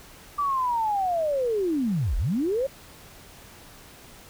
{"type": "linear two-way sweep", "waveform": "sine", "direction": "down then up", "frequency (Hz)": [1174.7, 33.39, 561], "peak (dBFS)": -22, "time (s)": [0.38, 2.67], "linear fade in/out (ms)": 10, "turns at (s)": 2.17, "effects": ["pink hiss -48 dBFS RMS until 4.29 s"]}